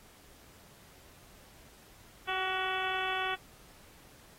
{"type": "harmonic tone with a mistuned harmonic", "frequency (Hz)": 377.3, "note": "F#4", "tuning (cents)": 34, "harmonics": [1, 2, 3, 4, 5, 6, 7, 8, 9], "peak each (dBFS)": [-41, -36, -38, -37, -41, -43, -40, -43, -42], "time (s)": [2.27, 3.36], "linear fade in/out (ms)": 20, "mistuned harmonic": 4, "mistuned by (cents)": -33, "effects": ["pink hiss -58 dBFS RMS until 4.38 s", "AAC 48 kbps"]}